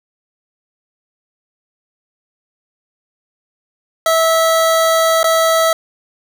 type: tone with dropouts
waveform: 25% pulse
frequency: 652 Hz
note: E5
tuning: 19 cents flat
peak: -7 dBFS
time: 4.06-5.73 s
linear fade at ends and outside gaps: 2 ms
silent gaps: 5.231-5.242 s
effects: none

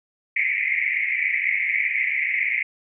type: band-pass noise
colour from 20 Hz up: white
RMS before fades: -23 dBFS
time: 0.36-2.63 s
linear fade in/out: 5 ms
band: 2000 to 2300 Hz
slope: 96 dB/octave
effects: none

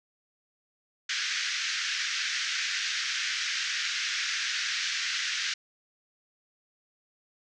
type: band-pass noise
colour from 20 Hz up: pink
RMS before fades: -31 dBFS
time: 1.09-5.54 s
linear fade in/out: 5 ms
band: 1500 to 6400 Hz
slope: 48 dB/octave
effects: none

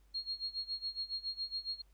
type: tone with tremolo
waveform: sine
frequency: 4273 Hz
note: C8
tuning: 36 cents sharp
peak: -34 dBFS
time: 0.14-1.82 s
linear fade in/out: 10 ms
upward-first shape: sine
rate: 7.2 Hz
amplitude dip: 90%
effects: added 50 Hz sine -62 dBFS peak until 1.93 s + pink hiss -75 dBFS RMS until 1.93 s

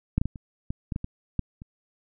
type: clicks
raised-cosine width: 5 ms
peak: -9 / -12 / -15 / -27 / -17 / -17 / -17 / -19 / -12 / -28 dBFS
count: 10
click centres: 0.18 / 0.215 / 0.256 / 0.358 / 0.705 / 0.922 / 0.961 / 1.044 / 1.393 / 1.619 s
effects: none

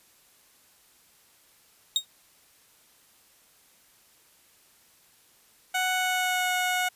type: tone with exponential decay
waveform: 35% pulse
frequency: 3729 Hz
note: A#7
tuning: in tune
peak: -15 dBFS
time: 1.96-2.05 s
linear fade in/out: 1 ms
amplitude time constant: 18 ms
type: tone with pitch glide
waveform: 15% pulse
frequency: 740 to 730.7 Hz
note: F#5 to F#5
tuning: 0 to -22 cents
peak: -18 dBFS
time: 5.74-6.89 s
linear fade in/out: 10 ms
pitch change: -22 cents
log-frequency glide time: 5.93-6.5 s
effects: white hiss -60 dBFS RMS until 6.95 s + resampled to 32000 Hz

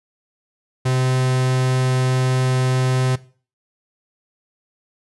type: tone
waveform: 45% pulse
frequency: 128.8 Hz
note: C3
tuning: 27 cents flat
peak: -16 dBFS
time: 0.85-3.16 s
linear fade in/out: 10 ms
effects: noise-tail reverb RT60 0.4 s tail -18 dB re dry + resampled to 24000 Hz

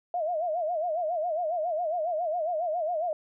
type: tone with vibrato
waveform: sine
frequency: 663 Hz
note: E5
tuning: 10 cents sharp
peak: -26 dBFS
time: 0.14-3.13 s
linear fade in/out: 2 ms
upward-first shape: sine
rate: 7.3 Hz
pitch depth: 150 cents each way
effects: none

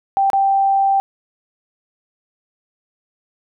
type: tone with dropouts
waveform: sine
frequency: 784 Hz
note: G5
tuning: in tune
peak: -12 dBFS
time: 0.17-1 s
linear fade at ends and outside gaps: 0 ms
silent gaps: 0.301-0.332 s
effects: none

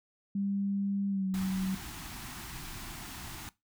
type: tone with pitch glide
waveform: sine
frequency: 198.7 to 189.18 Hz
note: G3 to F#3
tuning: +24 to +39 cents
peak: -29 dBFS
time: 0.35-1.75 s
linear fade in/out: 5 ms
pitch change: -85 cents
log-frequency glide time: 1.09-1.27 s
type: band-stop noise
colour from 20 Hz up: pink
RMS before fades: -43 dBFS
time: 1.34-3.49 s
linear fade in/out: 0 ms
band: 360 to 720 Hz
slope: 48 dB/octave
effects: noise-tail reverb RT60 0.2 s tail -19 dB re dry

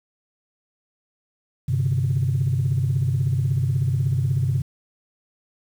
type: chord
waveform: sine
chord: G suspended fourth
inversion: none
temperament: just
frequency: 98 / 130.67 / 147 Hz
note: G2 / C3 / D3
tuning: 0 / -2 / +2 cents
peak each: -23 / -20 / -25 dBFS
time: 1.68-4.62 s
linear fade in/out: 10 ms
effects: tanh soft clip ceiling -12 dBFS + 8-bit

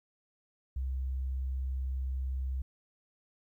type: tone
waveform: sine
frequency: 65.41 Hz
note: C2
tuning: in tune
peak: -31 dBFS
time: 0.76-2.62 s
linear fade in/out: 5 ms
effects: 12-bit

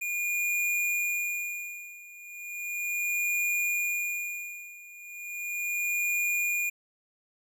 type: tone with tremolo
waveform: square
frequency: 2428 Hz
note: D#7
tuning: 43 cents flat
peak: -26 dBFS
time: 0.01-6.7 s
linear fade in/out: 10 ms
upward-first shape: sine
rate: 0.36 Hz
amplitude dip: 90%
effects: none

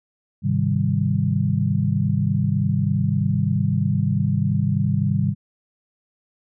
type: chord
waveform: sine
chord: Ab major seventh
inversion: none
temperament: equal with one note detuned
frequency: 103.83 / 132.33 / 155.56 / 196 Hz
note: Ab2 / C3 / Eb3 / G3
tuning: 0 / +20 / 0 / 0 cents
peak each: -23 dBFS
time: 0.42-5.35 s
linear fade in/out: 50 ms
effects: none

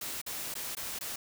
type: noise with dropouts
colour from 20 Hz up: white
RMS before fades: -38 dBFS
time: 0.01-1.16 s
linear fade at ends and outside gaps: 5 ms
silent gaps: 0.216-0.263 / 0.541-0.552 / 0.751-0.768 / 0.989-1.009 s
effects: none

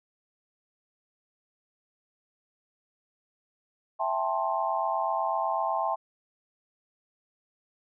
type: chord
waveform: sine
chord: A minor seventh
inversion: second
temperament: just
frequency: 660 / 792 / 880 / 1056 Hz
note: E5 / G5 / A5 / C6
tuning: +2 / +18 / 0 / +16 cents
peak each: -31 dBFS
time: 3.99-5.96 s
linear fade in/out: 20 ms
effects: none

